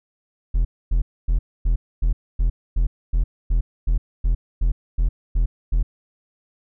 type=tone bursts; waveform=triangle; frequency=41.71 Hz; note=E1; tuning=21 cents sharp; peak=-13 dBFS; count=15; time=0.54-5.83 s; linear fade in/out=10 ms; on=110 ms; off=260 ms; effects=none